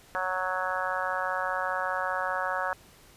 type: harmonic tone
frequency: 185 Hz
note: F#3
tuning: in tune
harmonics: 3 / 4 / 5 / 6 / 7 / 8 / 9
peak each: -35 / -35 / -35 / -35 / -35 / -35 / -35 dBFS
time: 0.15-2.73 s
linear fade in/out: 0 ms
effects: pink hiss -55 dBFS RMS until 3.16 s + resampled to 32000 Hz